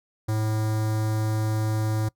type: tone with notch filter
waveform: square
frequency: 108.7 Hz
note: A2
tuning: 21 cents flat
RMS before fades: -25 dBFS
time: 0.28-2.09 s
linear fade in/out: 10 ms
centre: 2700 Hz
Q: 0.96
effects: noise-tail reverb RT60 0.1 s tail -22 dB re dry